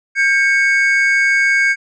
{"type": "tone pair together", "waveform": "triangle", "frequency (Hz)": [1596.6, 2217], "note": ["G6", "C#7"], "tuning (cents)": [31, 0], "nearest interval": "tritone", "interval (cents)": 569, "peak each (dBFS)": -12, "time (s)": [0.15, 1.76], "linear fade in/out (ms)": 50, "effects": ["resampled to 22050 Hz"]}